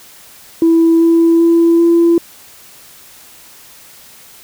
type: tone with pitch steps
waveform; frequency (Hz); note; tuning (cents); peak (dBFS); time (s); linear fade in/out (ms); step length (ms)
sine; 330 / 332.7 / 335.4 / 338.1; E4 / E4 / E4 / E4; +2 / +16 / +30 / +44; -5; 0.62-2.18; 2; 390
effects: tanh soft clip ceiling -3 dBFS + white hiss -40 dBFS RMS until 4.43 s